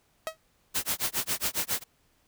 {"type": "tone with exponential decay", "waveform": "sawtooth", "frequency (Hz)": 639, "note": "D#5", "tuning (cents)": 46, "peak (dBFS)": -23, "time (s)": [0.27, 0.37], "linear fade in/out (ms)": 0, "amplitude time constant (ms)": 20}
{"type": "noise with tremolo", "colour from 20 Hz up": "white", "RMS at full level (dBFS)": -27, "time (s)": [0.74, 1.84], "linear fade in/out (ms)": 20, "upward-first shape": "sine", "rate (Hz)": 7.3, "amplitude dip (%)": 100}
{"effects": ["pink hiss -68 dBFS RMS until 2.27 s"]}